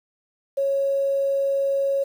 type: tone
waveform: sine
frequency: 551 Hz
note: C#5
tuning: 11 cents flat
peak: -19 dBFS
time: 0.57-2.04 s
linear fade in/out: 10 ms
effects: 8-bit